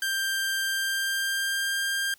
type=tone with pitch glide; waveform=sawtooth; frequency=1581 to 1596.6 Hz; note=G6 to G6; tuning=+14 to +31 cents; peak=-22 dBFS; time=0.02-2.14 s; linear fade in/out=2 ms; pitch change=+17 cents; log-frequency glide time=0.61-1.81 s; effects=white hiss -59 dBFS RMS until 2.18 s